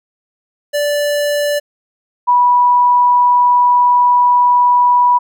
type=tone pair in turn; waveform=square / sine; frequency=584 / 979.1 Hz; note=D5 / B5; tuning=-10 / -15 cents; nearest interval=major sixth; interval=895 cents; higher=second; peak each=-14 / -7 dBFS; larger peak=second; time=0.73-1.6 / 2.27-5.19 s; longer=second; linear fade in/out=20 ms; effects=none